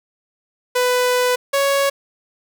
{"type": "tone pair in turn", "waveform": "sawtooth", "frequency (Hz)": [497.5, 556], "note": ["B4", "C#5"], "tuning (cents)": [13, 5], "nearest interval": "major second", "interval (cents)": 192, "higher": "second", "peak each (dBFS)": -11, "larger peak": "neither", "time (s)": [[0.75, 1.36], [1.53, 1.9]], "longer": "first", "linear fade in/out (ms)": 10, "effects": []}